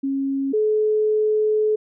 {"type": "tone pair in turn", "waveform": "sine", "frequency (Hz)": [272.9, 428.8], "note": ["C#4", "A4"], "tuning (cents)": [-27, -45], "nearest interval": "minor sixth", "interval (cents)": 782, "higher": "second", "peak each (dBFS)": [-20, -16], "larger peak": "second", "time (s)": [[0.03, 0.53], [0.53, 1.76]], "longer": "second", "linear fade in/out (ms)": 10, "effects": []}